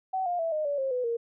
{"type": "tone with pitch steps", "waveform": "sine", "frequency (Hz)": [757, 706.3, 659, 614.9, 573.7, 535.3, 499.4, 466], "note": ["F#5", "F5", "E5", "D#5", "D5", "C5", "B4", "A#4"], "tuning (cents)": [39, 19, -1, -21, -41, 39, 19, -1], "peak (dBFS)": -26, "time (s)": [0.13, 1.17], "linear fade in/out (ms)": 10, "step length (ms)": 130, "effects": []}